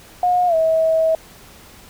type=tone with pitch glide; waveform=sine; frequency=719 to 644.3 Hz; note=F#5 to E5; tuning=-50 to -40 cents; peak=-13 dBFS; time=0.23-1.15 s; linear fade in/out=2 ms; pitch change=-190 cents; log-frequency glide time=0.47-0.55 s; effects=pink hiss -44 dBFS RMS until 1.89 s